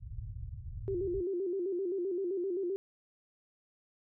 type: low-pass noise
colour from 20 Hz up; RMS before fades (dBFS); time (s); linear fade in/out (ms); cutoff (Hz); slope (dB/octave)
white; -42; 0-1.24; 50; 120; 48
type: tone with vibrato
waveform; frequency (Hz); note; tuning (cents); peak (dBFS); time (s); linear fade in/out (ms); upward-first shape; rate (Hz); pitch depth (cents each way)
sine; 370; F#4; 0; -31; 0.88-2.76; 0; square; 7.7; 94
effects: none